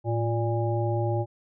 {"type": "harmonic tone with a mistuned harmonic", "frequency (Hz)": 116.9, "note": "A#2", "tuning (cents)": 5, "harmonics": [1, 3, 5, 7], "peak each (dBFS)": [-25, -30, -32, -33], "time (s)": [0.04, 1.26], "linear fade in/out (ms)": 50, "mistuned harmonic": 1, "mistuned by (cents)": -75, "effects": []}